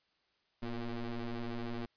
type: ring-modulated tone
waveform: 30% pulse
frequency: 116.54 Hz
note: A#2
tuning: in tune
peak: -31 dBFS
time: 0.62-1.86 s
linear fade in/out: 10 ms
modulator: 123 Hz
effects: white hiss -75 dBFS RMS until 1.96 s + resampled to 11025 Hz